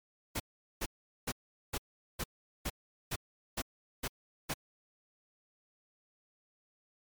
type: noise bursts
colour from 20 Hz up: pink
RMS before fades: -35 dBFS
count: 10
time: 0.35-4.54 s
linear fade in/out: 10 ms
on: 50 ms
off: 410 ms
effects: MP3 96 kbps